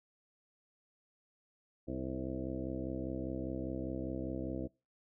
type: harmonic tone with a mistuned harmonic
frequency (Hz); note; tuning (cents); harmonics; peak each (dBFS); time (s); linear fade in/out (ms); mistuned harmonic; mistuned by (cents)
65; C2; -11; 1 / 2 / 3 / 4 / 5 / 6 / 7 / 8 / 9 / 10; -45 / -45 / -47 / -42 / -41 / -53 / -48 / -46 / -55 / -51; 1.87-4.68; 20; 8; +16
effects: noise-tail reverb RT60 0.3 s tail -25 dB re dry